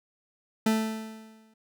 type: tone with exponential decay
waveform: 40% pulse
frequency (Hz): 220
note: A3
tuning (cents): 0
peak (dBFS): -19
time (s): 0.66-1.54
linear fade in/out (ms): 5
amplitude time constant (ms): 190
effects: none